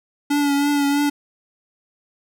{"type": "tone with vibrato", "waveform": "square", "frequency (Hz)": 286, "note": "D4", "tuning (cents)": -46, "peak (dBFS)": -17, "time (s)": [0.3, 1.1], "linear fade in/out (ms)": 10, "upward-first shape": "triangle", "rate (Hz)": 3.1, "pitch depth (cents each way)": 33, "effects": []}